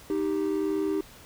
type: tone pair together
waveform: triangle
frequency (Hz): 311.1 / 392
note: D#4 / G4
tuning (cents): 0 / 0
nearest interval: major third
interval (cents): 400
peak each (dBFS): -25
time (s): 0.1-1.01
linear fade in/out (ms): 2
effects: tanh soft clip ceiling -17 dBFS + pink hiss -50 dBFS RMS until 1.25 s